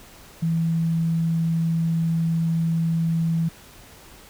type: tone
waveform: sine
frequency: 164.6 Hz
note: E3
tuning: 2 cents flat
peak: -19 dBFS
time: 0.42-3.49 s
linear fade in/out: 10 ms
effects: pink hiss -47 dBFS RMS until 4.29 s